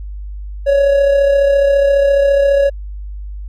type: tone with amplitude modulation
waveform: triangle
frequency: 559 Hz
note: C#5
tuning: 14 cents sharp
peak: -5 dBFS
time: 0.66-2.7 s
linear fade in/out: 20 ms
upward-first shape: sine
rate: 34.6 Hz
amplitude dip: 40%
effects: added 50 Hz sine -24 dBFS peak until 3.48 s